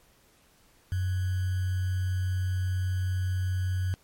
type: tone with sample-and-hold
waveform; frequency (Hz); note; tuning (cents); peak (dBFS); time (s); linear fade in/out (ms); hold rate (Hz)
sine; 92.5; F#2; 0; -25; 0.92-3.94; 0; 1575
effects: pink hiss -62 dBFS RMS until 4.03 s + MP3 64 kbps